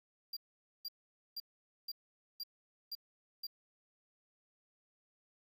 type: tone bursts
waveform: square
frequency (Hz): 4761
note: D8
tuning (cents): +23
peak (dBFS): -40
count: 7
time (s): 0.33-3.469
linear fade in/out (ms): 5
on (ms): 37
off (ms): 480
effects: 11-bit